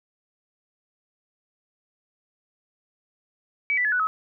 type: tone with pitch steps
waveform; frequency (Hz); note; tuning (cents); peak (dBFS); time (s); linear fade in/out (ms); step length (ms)
sine; 2283 / 1976 / 1710.3 / 1480.3 / 1281.3; D7 / B6 / A6 / F#6 / E6; -50 / 0 / -50 / 0 / -50; -20; 3.7-4.07; 0; 74
effects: none